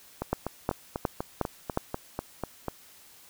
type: two click trains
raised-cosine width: 1 ms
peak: -16 / -11 dBFS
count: 11 / 5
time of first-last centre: 0.22-2.683 / 0.33-1.774 s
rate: 4.06 / 2.77 Hz
effects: white hiss -54 dBFS RMS until 3.29 s